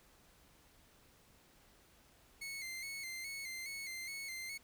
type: tone with vibrato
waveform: sawtooth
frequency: 2143 Hz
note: C7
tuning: 41 cents sharp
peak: -39 dBFS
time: 2.41-4.58 s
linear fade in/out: 10 ms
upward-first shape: square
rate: 2.4 Hz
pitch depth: 48 cents each way
effects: pink hiss -66 dBFS RMS until 4.63 s